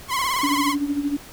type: tone with vibrato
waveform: sawtooth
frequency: 1046.5 Hz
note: C6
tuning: in tune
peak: -17 dBFS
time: 0.08-0.76 s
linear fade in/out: 50 ms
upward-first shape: triangle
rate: 18 Hz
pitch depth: 120 cents each way
type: click train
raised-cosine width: 0.5 ms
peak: -22 dBFS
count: 16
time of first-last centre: 0.19-0.564 s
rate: 40.1 Hz
type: tone with tremolo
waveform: sine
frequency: 286.8 Hz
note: D4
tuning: 41 cents flat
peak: -18 dBFS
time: 0.43-1.17 s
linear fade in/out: 5 ms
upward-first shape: sine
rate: 13 Hz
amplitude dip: 70%
effects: pink hiss -42 dBFS RMS until 1.32 s